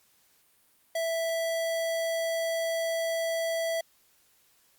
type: tone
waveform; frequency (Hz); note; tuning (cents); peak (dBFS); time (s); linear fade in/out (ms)
square; 659.3; E5; 0; -28; 0.95-3.81; 5
effects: white hiss -65 dBFS RMS until 4.78 s + Opus 48 kbps